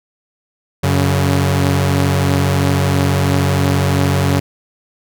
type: tone pair together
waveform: sawtooth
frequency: 92.5 / 140.24 Hz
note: F#2 / C#3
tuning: 0 / +20 cents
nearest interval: perfect fifth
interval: 720 cents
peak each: -11 dBFS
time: 0.83-4.4 s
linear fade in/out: 10 ms
effects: none